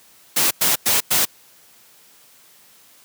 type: noise bursts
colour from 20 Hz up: white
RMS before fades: -17 dBFS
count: 4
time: 0.36-1.254 s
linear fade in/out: 10 ms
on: 150 ms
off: 98 ms
effects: white hiss -51 dBFS RMS until 3.04 s + high-pass 100 Hz 12 dB/octave